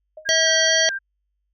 sine tone with exponential decay, 622.3 Hz, D#5, in tune, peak -32 dBFS, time 0.17-0.33 s, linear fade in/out 5 ms, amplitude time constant 33 ms
sine tone with vibrato, 1602 Hz, G6, 37 cents sharp, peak -24 dBFS, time 0.25-0.99 s, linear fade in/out 20 ms, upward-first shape square, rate 2.3 Hz, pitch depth 21 cents each way
harmonic tone, 644 Hz, E5, 41 cents flat, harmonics 1 / 3 / 5 / 7 / 9, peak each -22 / -22 / -22 / -22 / -22 dBFS, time 0.29-0.89 s, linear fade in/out 0 ms
effects added 50 Hz sine -70 dBFS peak until 1.53 s

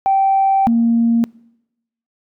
sine tone pair in turn, 778 / 232 Hz, G5 / A#3, -13 / -8 cents, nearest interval octave + major sixth, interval 2095 cents, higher first, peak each -10 dBFS, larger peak neither, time 0.06-0.67 / 0.67-1.24 s, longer first, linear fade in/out 0 ms, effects noise-tail reverb RT60 0.9 s tail -26 dB re dry + tanh soft clip ceiling -6 dBFS

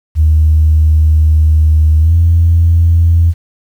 sine tone with pitch glide, 77.78 to 83.85 Hz, D#2 to E2, 0 to +30 cents, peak -4 dBFS, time 0.15-3.34 s, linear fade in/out 50 ms, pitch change +130 cents, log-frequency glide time 2-2.14 s, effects tanh soft clip ceiling 0 dBFS + 7-bit

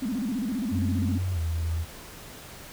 sine tone with vibrato, 233.6 Hz, A#3, 4 cents sharp, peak -26 dBFS, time 0.02-1.18 s, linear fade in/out 5 ms, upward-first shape square, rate 15 Hz, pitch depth 200 cents each way
sine tone with pitch glide, 92.5 to 81.93 Hz, F#2 to E2, 0 to -10 cents, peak -25 dBFS, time 0.7-1.86 s, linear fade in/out 50 ms, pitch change -210 cents, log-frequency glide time 1.32-1.39 s
effects pink hiss -44 dBFS RMS until 2.72 s

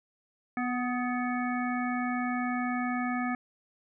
harmonic tone with a mistuned harmonic, 246.9 Hz, B3, in tune, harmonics 1 / 3 / 5 / 7 / 9, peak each -30 / -35 / -37 / -38 / -40 dBFS, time 0.57-3.35 s, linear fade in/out 2 ms, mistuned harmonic 5, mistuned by +27 cents, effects none

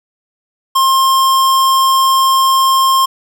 square tone, 1063 Hz, C6, 27 cents sharp, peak -9 dBFS, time 0.75-3.06 s, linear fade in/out 10 ms, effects 7-bit

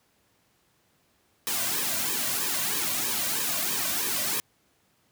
white noise with flanger, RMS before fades -28 dBFS, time 1.47-4.4 s, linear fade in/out 0 ms, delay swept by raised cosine 1.4 to 2.37 ms, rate 3.1 Hz, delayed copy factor -0.8, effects pink hiss -67 dBFS RMS until 5.11 s + high-pass 80 Hz 12 dB/octave

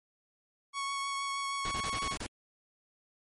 sawtooth tone with vibrato, 1108.7 Hz, C#6, in tune, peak -29 dBFS, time 0.73-2.17 s, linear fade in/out 50 ms, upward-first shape triangle, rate 6.4 Hz, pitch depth 13 cents each way
pink noise bursts, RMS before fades -38 dBFS, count 7, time 1.65-2.265 s, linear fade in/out 2 ms, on 63 ms, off 29 ms
effects MP3 48 kbps

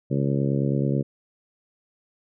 harmonic tone, 69.3 Hz, C#2, in tune, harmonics 2 / 3 / 4 / 5 / 6 / 7 / 8, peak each -23 / -27 / -29 / -31 / -33 / -34 / -35 dBFS, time 0.1-1.03 s, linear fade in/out 20 ms, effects none

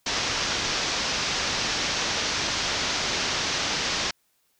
white low-pass noise, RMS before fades -27 dBFS, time 0.06-4.11 s, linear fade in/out 5 ms, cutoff 6200 Hz, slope 48 dB/octave, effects white hiss -69 dBFS RMS until 4.59 s

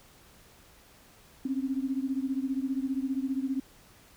sine beating tone pair, 261.6 / 276.6 Hz, C4 / C#4, 0 / -4 cents, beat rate 15 Hz, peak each -30 / -32 dBFS, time 1.45-3.6 s, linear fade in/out 5 ms, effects pink hiss -57 dBFS RMS until 4.16 s

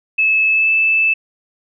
sine tone with pitch glide, 2603 to 2630 Hz, E7 to E7, -22 to -5 cents, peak -11 dBFS, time 0.18-1.14 s, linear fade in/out 10 ms, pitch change +17 cents, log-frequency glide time 0.49-0.7 s, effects none

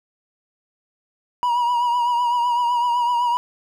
triangle tone with vibrato, 963 Hz, B5, 44 cents flat, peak -15 dBFS, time 1.43-3.37 s, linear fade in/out 0 ms, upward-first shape triangle, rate 7.9 Hz, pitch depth 51 cents each way, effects none

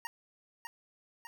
25% pulse tone with echo, 931 Hz, A#5, 2 cents flat, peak -33 dBFS, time 0.05-0.07 s, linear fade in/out 0 ms, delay 600 ms, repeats 2, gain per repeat -4 dB, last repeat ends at 1.27 s, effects none

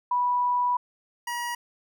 sine / 25% pulse tone pair in turn, 982 / 958.5 Hz, B5 / A#5, -10 / +48 cents, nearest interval unison, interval 42 cents, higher first, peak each -21 / -25 dBFS, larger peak first, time 0.11-0.77 / 1.27-1.55 s, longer first, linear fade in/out 5 ms, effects none

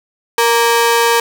sawtooth ring-modulated tone, 698.5 Hz, F5, in tune, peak -3 dBFS, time 0.38-1.2 s, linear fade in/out 2 ms, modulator 231 Hz, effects none

